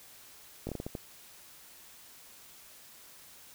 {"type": "slowing click train", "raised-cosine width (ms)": 2, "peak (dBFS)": -23, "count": 7, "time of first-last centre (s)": [0.67, 0.952], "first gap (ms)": 20, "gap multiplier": 1.34, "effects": ["white hiss -54 dBFS RMS until 3.54 s"]}